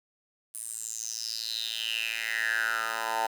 10% pulse tone with high-pass filter sweep, 112.7 Hz, A2, 42 cents sharp, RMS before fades -32 dBFS, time 0.54-3.27 s, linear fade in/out 10 ms, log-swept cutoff 9900 to 850 Hz, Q 6.8, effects 8-bit

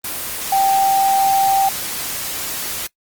sine tone in noise, 781 Hz, G5, 7 cents flat, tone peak -12 dBFS, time 0.52-1.69 s, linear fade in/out 5 ms, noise white, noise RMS -25 dBFS, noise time 0.04-2.87 s, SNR +10 dB, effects noise-tail reverb RT60 0.1 s tail -22 dB re dry + Opus 24 kbps

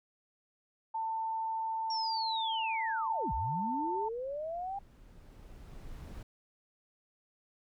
sine tone, 893 Hz, A5, 25 cents sharp, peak -32 dBFS, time 0.94-4.09 s, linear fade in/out 10 ms
sine linear two-way sweep, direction down then up, 5590 to 50.2 to 807 Hz, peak -35 dBFS, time 1.9-4.79 s, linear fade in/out 5 ms, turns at 3.33 s
brown noise with exponential growth, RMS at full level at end -43 dBFS, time 2.22-6.23 s, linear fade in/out 5 ms, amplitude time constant 870 ms
effects none

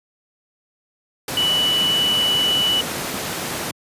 sine tone in noise, 2960 Hz, F#7, in tune, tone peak -16 dBFS, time 1.37-2.81 s, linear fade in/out 2 ms, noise pink, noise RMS -25 dBFS, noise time 1.28-3.71 s, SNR +6 dB, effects high-pass 150 Hz 12 dB/octave + resampled to 32000 Hz

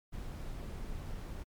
brown noise, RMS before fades -41 dBFS, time 0.12-1.44 s, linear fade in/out 20 ms, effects MP3 96 kbps

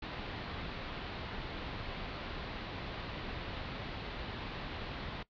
pink low-pass noise, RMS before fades -42 dBFS, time 0.02-5.23 s, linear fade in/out 5 ms, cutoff 4300 Hz, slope 48 dB/octave, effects noise-tail reverb RT60 0.1 s tail -19 dB re dry

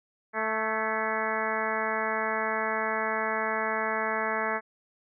harmonic tone with a mistuned harmonic, 220 Hz, A3, in tune, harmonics 1 / 2 / 3 / 4 / 5 / 6 / 7 / 8 / 9 / 10, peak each -39 / -35 / -34 / -34 / -35 / -35 / -38 / -34 / -36 / -40 dBFS, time 0.33-4.61 s, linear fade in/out 50 ms, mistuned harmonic 8, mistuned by -43 cents, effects none

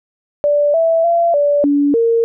sine tone with pitch steps, 584 / 658 / 681 / 579 / 286.7 / 460.7 Hz, D5 / E5 / F5 / D5 / D4 / A#4, -10 / -3 / -44 / -25 / -42 / -20 cents, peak -10 dBFS, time 0.44-2.24 s, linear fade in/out 0 ms, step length 300 ms, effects none

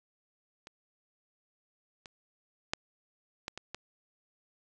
clicks, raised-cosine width 0.2 ms, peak -29 / -29 / -12 / -19 / -23 / -21 dBFS, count 6, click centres 0.671 / 2.058 / 2.735 / 3.481 / 3.576 / 3.746 s, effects resampled to 22050 Hz + 8-bit

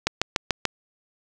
click train, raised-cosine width 0.2 ms, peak -3 dBFS, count 5, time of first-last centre 0.07-0.653 s, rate 6.86 Hz, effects none

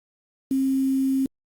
sine tone with quantisation, 267.2 Hz, C4, 36 cents sharp, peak -19 dBFS, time 0.51-1.26 s, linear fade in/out 2 ms, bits 7, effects Opus 48 kbps

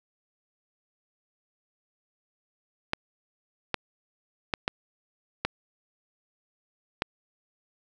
clicks, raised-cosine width 0.3 ms, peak -9 dBFS, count 6, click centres 2.934 / 3.743 / 4.538 / 4.679 / 5.45 / 7.021 s, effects none

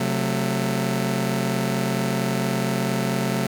sawtooth chord, F# diminished, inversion second, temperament just, 133.2 / 185 / 222 Hz, C3 / F#3 / A3, +31 / 0 / +16 cents, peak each -22 dBFS, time 0-3.47 s, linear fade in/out 5 ms, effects 8-bit

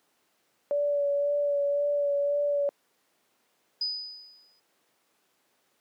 sine tone with vibrato, 574 Hz, D5, 40 cents flat, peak -23 dBFS, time 0.71-2.69 s, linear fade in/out 0 ms, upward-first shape sine, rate 1.9 Hz, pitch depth 18 cents each way
sine tone with exponential decay, 4978 Hz, D#8, in tune, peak -25 dBFS, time 3.81-4.6 s, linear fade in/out 5 ms, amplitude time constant 170 ms
effects pink hiss -70 dBFS RMS until 5.8 s + high-pass 300 Hz 12 dB/octave

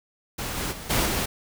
pink noise with level steps, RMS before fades -31 / -29 / -38 / -23 / -26 dBFS, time 0.38-1.26 s, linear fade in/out 10 ms, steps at 0.56 / 0.71 / 0.89 / 1.05 s, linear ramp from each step 20 ms, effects none

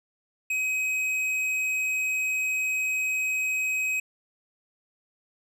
sine tone with tanh clipping, 2531 Hz, D#7, 29 cents sharp, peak -26 dBFS, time 0.5-4 s, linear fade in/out 5 ms, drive 10 dB, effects none

